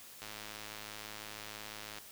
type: click train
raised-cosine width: 0.2 ms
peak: -27 dBFS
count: 188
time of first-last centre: 0.22-1.984 s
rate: 106 Hz
effects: white hiss -53 dBFS RMS until 2.11 s